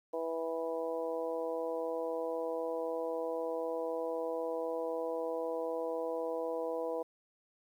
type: harmonic tone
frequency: 163.9 Hz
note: E3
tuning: 10 cents flat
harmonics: 2 / 3 / 4 / 5 / 6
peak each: -43 / -35 / -40 / -47 / -45 dBFS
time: 0.13-7.03 s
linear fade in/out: 10 ms
effects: 11-bit